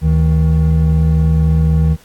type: tone pair together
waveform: triangle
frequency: 74.8 / 158.5 Hz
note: D2 / D#3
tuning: +32 / +32 cents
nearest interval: octave + minor second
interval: 1300 cents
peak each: -10 dBFS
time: 0.01-1.97 s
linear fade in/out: 50 ms
effects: pink hiss -47 dBFS RMS until 2.04 s + AAC 64 kbps